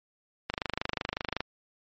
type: click train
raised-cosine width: 0.3 ms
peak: -13 dBFS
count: 24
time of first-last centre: 0.5-1.406 s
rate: 25.4 Hz
effects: MP3 32 kbps